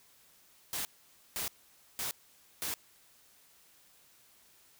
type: noise bursts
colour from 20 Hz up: white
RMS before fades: -36 dBFS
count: 4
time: 0.73-2.74 s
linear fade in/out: 0 ms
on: 120 ms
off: 510 ms
effects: white hiss -63 dBFS RMS until 4.79 s